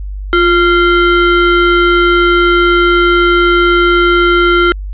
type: ring-modulated tone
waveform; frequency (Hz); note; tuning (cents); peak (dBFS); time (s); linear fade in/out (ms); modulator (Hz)
square; 866; A5; -28; -4; 0.33-4.72; 0; 516
effects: added 49 Hz sine -19 dBFS peak until 4.93 s + resampled to 8000 Hz